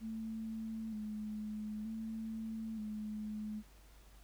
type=tone with vibrato; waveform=sine; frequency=217.5 Hz; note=A3; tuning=20 cents flat; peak=-39 dBFS; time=0-3.63 s; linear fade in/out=50 ms; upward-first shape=square; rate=0.54 Hz; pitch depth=36 cents each way; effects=added 50 Hz sine -58 dBFS peak until 4.23 s + pink hiss -65 dBFS RMS until 4.23 s